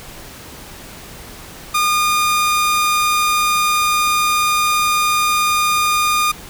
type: tone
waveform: sawtooth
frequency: 1217 Hz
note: D#6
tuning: 39 cents flat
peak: -10 dBFS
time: 1.74-6.32 s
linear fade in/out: 10 ms
effects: pink hiss -36 dBFS RMS until 6.49 s